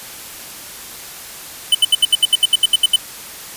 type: tone bursts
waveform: square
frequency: 3015 Hz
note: F#7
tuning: 32 cents sharp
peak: -8 dBFS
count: 13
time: 1.72-2.961 s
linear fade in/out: 5 ms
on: 29 ms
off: 72 ms
effects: white hiss -33 dBFS RMS until 3.56 s + resampled to 32000 Hz